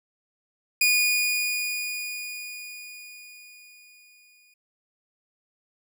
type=tone with exponential decay; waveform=sawtooth; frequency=2453 Hz; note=D#7; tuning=25 cents flat; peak=-14 dBFS; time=0.81-4.54 s; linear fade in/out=5 ms; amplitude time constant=810 ms; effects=none